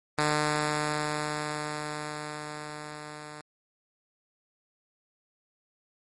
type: tone with level ramp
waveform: 5% pulse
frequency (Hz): 150.6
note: D3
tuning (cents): +44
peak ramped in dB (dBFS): -12 to -30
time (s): 0.18-3.41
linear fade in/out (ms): 2
effects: MP3 48 kbps